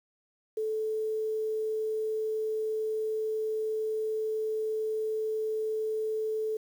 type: tone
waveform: sine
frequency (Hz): 435.5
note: A4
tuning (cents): -18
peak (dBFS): -28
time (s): 0.57-6.57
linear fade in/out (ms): 5
effects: 9-bit